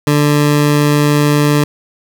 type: tone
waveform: 20% pulse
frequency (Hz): 147.1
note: D3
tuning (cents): +3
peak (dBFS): -4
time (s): 0.07-1.64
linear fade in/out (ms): 2
effects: 7-bit